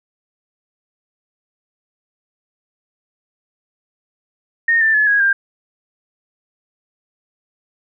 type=tone with pitch steps; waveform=sine; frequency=1843 / 1777.1 / 1713.6 / 1652.4 / 1593.3 Hz; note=A#6 / A6 / A6 / G#6 / G6; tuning=-20 / +17 / -46 / -9 / +28 cents; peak=-11 dBFS; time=4.68-5.33 s; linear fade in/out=5 ms; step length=130 ms; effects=none